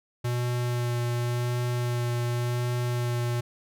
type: tone with vibrato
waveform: square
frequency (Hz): 121.2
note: B2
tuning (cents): -32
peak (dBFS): -26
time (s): 0.24-3.41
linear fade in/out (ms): 10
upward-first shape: sine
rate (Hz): 0.9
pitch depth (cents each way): 14
effects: none